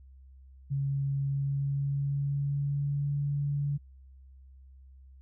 sine tone with pitch glide, 138.59 to 143.06 Hz, C#3 to D3, 0 to -45 cents, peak -27 dBFS, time 0.7-3.78 s, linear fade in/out 20 ms, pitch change +55 cents, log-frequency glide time 1.24-3.16 s, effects added 66 Hz sine -50 dBFS peak until 5.21 s

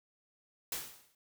white noise with exponential decay, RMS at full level -35 dBFS, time 0.72-1.15 s, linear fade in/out 2 ms, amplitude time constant 93 ms, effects none

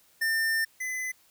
square tone pair in turn, 1800 / 2020 Hz, A6 / B6, +39 / +39 cents, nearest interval major second, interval 200 cents, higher second, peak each -25 / -31 dBFS, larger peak first, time 0.21-0.65 / 0.8-1.12 s, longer first, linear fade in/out 10 ms, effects white hiss -62 dBFS RMS until 1.3 s

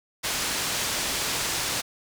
white low-pass noise, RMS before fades -28 dBFS, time 0.23-1.82 s, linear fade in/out 20 ms, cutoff 7600 Hz, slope 12 dB/octave, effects none

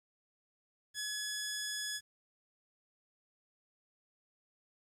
10% pulse tone, 1694 Hz, G#6, 34 cents sharp, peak -27 dBFS, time 0.94-2.01 s, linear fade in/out 50 ms, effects low-pass 10000 Hz 12 dB/octave + 11-bit

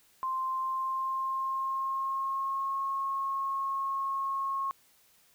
sine tone with pitch glide, 1046.5 to 1087.2 Hz, C6 to C#6, 0 to -34 cents, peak -29 dBFS, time 0.23-4.71 s, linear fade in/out 0 ms, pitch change +66 cents, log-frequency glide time 0.47-2.79 s, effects white hiss -64 dBFS RMS until 5.34 s

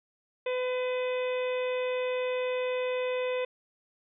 harmonic tone, 504 Hz, B4, 35 cents sharp, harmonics 1 / 2 / 3 / 4 / 5 / 6 / 7, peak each -28 / -40 / -47 / -42 / -40 / -51 / -46 dBFS, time 0.46-3.45 s, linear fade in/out 5 ms, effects none

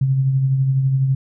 sine tone with tremolo, 133.9 Hz, C3, 40 cents sharp, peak -12 dBFS, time 0.01-1.15 s, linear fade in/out 5 ms, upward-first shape triangle, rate 12 Hz, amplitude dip 45%, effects none

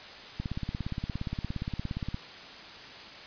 click train, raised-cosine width 5 ms, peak -20 dBFS, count 31, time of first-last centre 0.4-2.144 s, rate 17.2 Hz, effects white hiss -45 dBFS RMS until 3.26 s + resampled to 11025 Hz

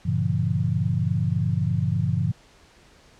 sine chord, G diminished seventh, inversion none, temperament just, 98 / 117.6 / 141.12 / 169.34 Hz, G2 / Bb2 / Db3 / Fb3, 0 / +16 / +31 / +47 cents, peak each -26 dBFS, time 0.05-2.32 s, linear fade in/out 10 ms, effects pink hiss -54 dBFS RMS until 3.19 s + low-pass 7000 Hz 12 dB/octave

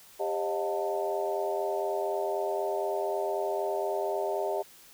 sine tone cluster, 399.4 / 542 / 626 / 715 / 889 Hz, G4 / C#5 / D#5 / F5 / A5, +32 / -39 / +10 / +41 / +18 cents, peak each -32 / -37 / -32 / -36 / -37 dBFS, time 0.19-4.63 s, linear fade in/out 20 ms, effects white hiss -54 dBFS RMS until 4.93 s

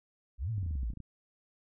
sine exponential two-way sweep, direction up then down, 49 to 118 to 49 Hz, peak -31 dBFS, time 0.38-0.94 s, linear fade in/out 50 ms, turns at 0.5 s
clicks, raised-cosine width 5 ms, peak -32 dBFS, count 10, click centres 0.581 / 0.63 / 0.663 / 0.709 / 0.755 / 0.832 / 0.903 / 0.934 / 0.973 / 1.003 s
effects none

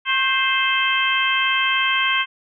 harmonic tone with a mistuned harmonic, 523.3 Hz, C5, in tune, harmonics 2 / 3 / 4 / 5 / 6, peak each -23 / -23 / -23 / -23 / -23 dBFS, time 0.05-2.26 s, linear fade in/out 50 ms, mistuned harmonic 2, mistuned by +49 cents, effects none

